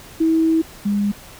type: tone pair in turn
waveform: sine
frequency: 323.4 / 203.7 Hz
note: E4 / G#3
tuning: -33 / -33 cents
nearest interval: minor sixth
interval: 800 cents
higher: first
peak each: -13 / -16 dBFS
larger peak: first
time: 0.2-0.62 / 0.85-1.12 s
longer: first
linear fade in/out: 10 ms
effects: pink hiss -41 dBFS RMS until 1.39 s